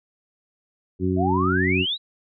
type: harmonic tone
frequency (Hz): 92.5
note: F#2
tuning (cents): 0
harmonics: 1 / 2 / 3 / 4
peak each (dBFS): -25 / -25 / -25 / -25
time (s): 0.99-1.86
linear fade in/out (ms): 50
type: exponential sweep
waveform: sine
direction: up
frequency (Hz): 622.3 to 4012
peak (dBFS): -22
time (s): 1.16-1.98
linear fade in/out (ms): 50
effects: none